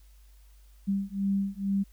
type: beating tone pair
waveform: sine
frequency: 196 / 198.2 Hz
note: G3 / G3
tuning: 0 / +19 cents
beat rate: 2.2 Hz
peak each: -29 dBFS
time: 0.87-1.84 s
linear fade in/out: 20 ms
effects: added 50 Hz sine -52 dBFS peak until 1.92 s + white hiss -66 dBFS RMS until 1.92 s